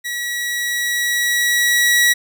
sawtooth tone with level ramp, 1927 Hz, B6, 43 cents flat, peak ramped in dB -19 to -7 dBFS, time 0.04-2.14 s, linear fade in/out 20 ms, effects none

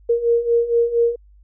sine beating tone pair, 466.2 / 470.5 Hz, A#4 / A#4, 0 / +16 cents, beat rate 4.3 Hz, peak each -20 / -16 dBFS, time 0.09-1.16 s, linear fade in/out 10 ms, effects added 50 Hz sine -46 dBFS peak until 1.43 s

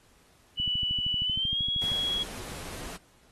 sine tone with pitch glide, 2960 to 3322 Hz, F#7 to G#7, 0 to 0 cents, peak -26 dBFS, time 0.57-2.24 s, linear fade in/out 20 ms, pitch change +200 cents, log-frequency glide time 1.23-1.63 s
click train, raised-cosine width 5 ms, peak -25 dBFS, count 18, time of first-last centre 0.6-1.918 s, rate 12.9 Hz
pink noise, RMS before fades -41 dBFS, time 1.81-2.97 s, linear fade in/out 10 ms
effects pink hiss -62 dBFS RMS until 3.31 s + AAC 32 kbps

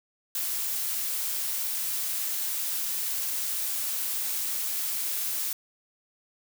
blue noise, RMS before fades -30 dBFS, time 0.35-5.53 s, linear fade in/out 2 ms, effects none

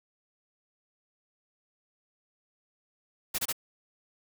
white noise bursts, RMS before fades -30 dBFS, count 3, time 3.34-3.527 s, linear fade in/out 10 ms, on 45 ms, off 26 ms, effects none

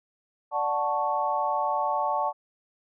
sine chord, D major seventh, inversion none, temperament equal, 587.3 / 740 / 880 / 1108.7 Hz, D5 / F#5 / A5 / C#6, 0 / 0 / 0 / 0 cents, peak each -31 / -30 / -27 / -30 dBFS, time 0.51-2.33 s, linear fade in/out 50 ms, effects none

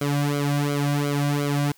sawtooth tone with flanger, 143.9 Hz, D3, 35 cents flat, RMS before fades -23 dBFS, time 0.01-1.72 s, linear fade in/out 5 ms, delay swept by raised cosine 1.1 to 2.3 ms, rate 2.8 Hz, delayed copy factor -0.95, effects white hiss -57 dBFS RMS until 1.77 s

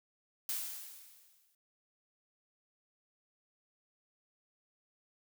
blue noise with exponential decay, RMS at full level -35 dBFS, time 0.49-1.55 s, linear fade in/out 2 ms, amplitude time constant 230 ms, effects none

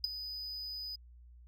triangle tone with ADSR envelope, 4985 Hz, D#8, 2 cents sharp, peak -23 dBFS, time 0.04-0.96 s, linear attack 3 ms, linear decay 13 ms, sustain -15 dB, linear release 9 ms, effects tanh soft clip ceiling -21 dBFS + added 60 Hz sine -53 dBFS peak until 1.47 s

